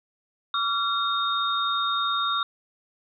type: tone cluster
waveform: sine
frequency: 1149 / 1372 / 3695 Hz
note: D6 / F6 / A#7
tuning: -38 / -31 / -16 cents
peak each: -27 dBFS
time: 0.54-2.43 s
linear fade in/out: 2 ms
effects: none